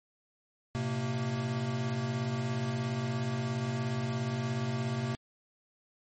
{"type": "tone cluster", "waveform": "square", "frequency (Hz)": [111.3, 128.3, 229.7], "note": ["A2", "C3", "A#3"], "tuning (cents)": [20, -34, -25], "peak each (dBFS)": [-40, -33, -37], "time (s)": [0.75, 5.15], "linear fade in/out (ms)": 0, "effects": ["low-pass 9000 Hz 12 dB/octave", "MP3 32 kbps"]}